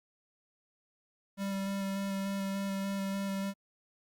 square tone with vibrato, 196 Hz, G3, in tune, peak -33 dBFS, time 1.37-3.54 s, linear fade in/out 50 ms, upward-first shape square, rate 3.4 Hz, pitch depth 10 cents each way, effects Opus 48 kbps

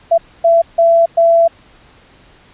sine tone bursts at uneven times, 670 Hz, E5, 28 cents sharp, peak -6 dBFS, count 4, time 0.11-0.18 / 0.44-0.62 / 0.78-1.06 / 1.17-1.48 s, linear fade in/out 10 ms, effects pink hiss -46 dBFS RMS until 2.53 s + resampled to 8000 Hz

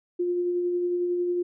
sine tone with tremolo, 353.3 Hz, F4, 20 cents sharp, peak -22 dBFS, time 0.19-1.43 s, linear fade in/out 10 ms, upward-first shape sine, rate 11 Hz, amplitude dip 25%, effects none

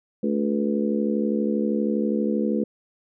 harmonic tone with a mistuned harmonic, 72.5 Hz, D2, 22 cents flat, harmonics 3 / 4 / 5 / 6 / 7, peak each -23 / -28 / -29 / -32 / -29 dBFS, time 0.23-2.64 s, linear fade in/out 5 ms, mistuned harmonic 7, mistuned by -48 cents, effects none

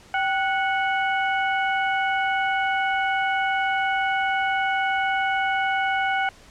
harmonic tone with a mistuned harmonic, 736 Hz, F#5, 9 cents flat, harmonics 1 / 2 / 3 / 4, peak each -23 / -25 / -29 / -35 dBFS, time 0.14-6.29 s, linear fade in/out 2 ms, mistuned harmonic 1, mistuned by +89 cents, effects pink hiss -50 dBFS RMS until 6.5 s + low-pass 8000 Hz 12 dB/octave

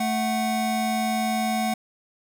square tone pair together, 220 / 740 Hz, A3 / F#5, 0 / 0 cents, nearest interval octave + major sixth, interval 2100 cents, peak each -26 dBFS, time 0-1.74 s, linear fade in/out 5 ms, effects none

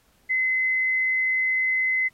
sine tone, 2044 Hz, C7, 41 cents flat, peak -20 dBFS, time 0.29-2.09 s, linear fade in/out 20 ms, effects pink hiss -63 dBFS RMS until 2.13 s + AAC 48 kbps

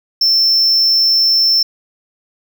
triangle tone, 5350 Hz, E8, 25 cents sharp, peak -8 dBFS, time 0.21-1.63 s, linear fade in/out 5 ms, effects none

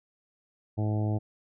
harmonic tone, 106.5 Hz, G#2, 44 cents sharp, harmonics 1 / 2 / 3 / 4 / 5 / 6 / 7 / 8, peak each -26 / -35 / -35 / -42 / -44 / -41 / -43 / -48 dBFS, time 0.77-1.19 s, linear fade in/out 20 ms, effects none

